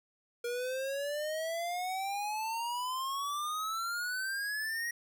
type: exponential sweep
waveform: square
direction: up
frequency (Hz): 473.1 to 1900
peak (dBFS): -34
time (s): 0.44-4.91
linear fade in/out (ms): 5
effects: none